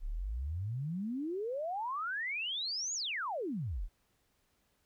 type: exponential two-way sweep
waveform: sine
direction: up then down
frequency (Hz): 30.71 to 6990 to 30.71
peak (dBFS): -34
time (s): 0-3.89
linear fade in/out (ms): 50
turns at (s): 2.94
effects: pink hiss -75 dBFS RMS until 4.85 s